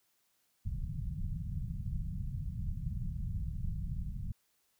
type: low-pass noise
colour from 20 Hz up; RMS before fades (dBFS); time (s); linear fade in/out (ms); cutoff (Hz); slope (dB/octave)
pink; -37; 0.65-4.32; 5; 180; 48
effects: white hiss -75 dBFS RMS until 4.79 s